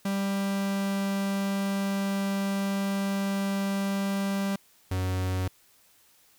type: tone pair in turn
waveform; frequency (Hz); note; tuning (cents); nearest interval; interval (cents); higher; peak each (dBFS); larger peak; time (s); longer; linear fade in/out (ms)
45% pulse; 196.9 / 92.92; G3 / F#2; +8 / +8; octave + minor second; 1300; first; -26; neither; 0.05-4.56 / 4.91-5.48; first; 5
effects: white hiss -61 dBFS RMS until 6.38 s